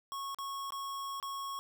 square tone with dropouts, 1100 Hz, C#6, 14 cents flat, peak -38 dBFS, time 0.12-1.59 s, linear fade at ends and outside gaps 0 ms, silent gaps 0.346-0.386 / 0.705-0.722 / 1.2-1.227 s, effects none

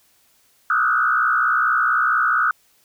sine tone with frequency modulation, 1364 Hz, F6, 41 cents flat, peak -15 dBFS, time 0.7-2.51 s, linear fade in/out 2 ms, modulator 62.2 Hz, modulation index 2.5, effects white hiss -59 dBFS RMS until 2.84 s

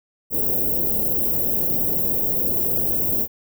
white band-stop noise, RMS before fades -21 dBFS, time 0.3-3.28 s, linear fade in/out 50 ms, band 550 to 16000 Hz, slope 24 dB/octave, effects none

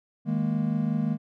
triangle chord, D# suspended fourth, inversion none, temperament equal with one note detuned, 157.46 / 207.7 / 233.1 Hz, D#3 / G#3 / A#3, +21 / 0 / 0 cents, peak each -26 dBFS, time 0.25-1.18 s, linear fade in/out 50 ms, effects none

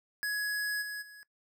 square tone with level steps, 1677 Hz, G#6, 16 cents sharp, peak -31 / -37 / -49 dBFS, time 0.23-1.23 s, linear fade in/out 0 ms, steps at 0.81 / 1.01 s, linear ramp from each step 20 ms, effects noise-tail reverb RT60 0.1 s tail -19 dB re dry

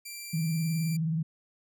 10% pulse tone, 2356 Hz, D7, 5 cents sharp, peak -30 dBFS, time 0.05-0.97 s, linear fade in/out 10 ms
sine tone with vibrato, 161.1 Hz, E3, 39 cents flat, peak -26 dBFS, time 0.33-1.23 s, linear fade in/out 10 ms, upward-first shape sine, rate 19 Hz, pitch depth 77 cents each way
effects none

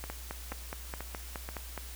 two click trains, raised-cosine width 0.5 ms, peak -22 / -24 dBFS, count 9 / 4, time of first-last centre 0.1-1.777 / 0.04-1.489 s, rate 4.77 / 2.07 Hz, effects added 60 Hz sine -43 dBFS peak until 1.95 s + white hiss -48 dBFS RMS until 1.95 s

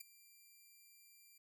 5% pulse tone with ADSR envelope, 2365 Hz, D7, 12 cents sharp, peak -35 dBFS, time 0-1.38 s, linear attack 9 ms, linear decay 9 ms, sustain -18 dB, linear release 5 ms, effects none

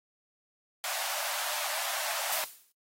pink high-pass noise, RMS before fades -34 dBFS, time 0.84-2.44 s, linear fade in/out 0 ms, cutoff 580 Hz, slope 96 dB/octave
blue noise with exponential decay, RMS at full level -29 dBFS, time 2.32-2.72 s, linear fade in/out 2 ms, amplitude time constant 86 ms
effects AAC 48 kbps

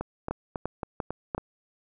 two click trains, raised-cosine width 1 ms, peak -17 / -15 dBFS, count 6 / 4, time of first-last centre 0.01-1.38 / 0.31-1.348 s, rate 3.65 / 2.89 Hz, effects none

